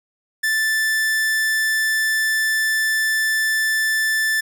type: tone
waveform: 45% pulse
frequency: 1760 Hz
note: A6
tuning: in tune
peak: -17 dBFS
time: 0.43-4.41 s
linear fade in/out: 10 ms
effects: none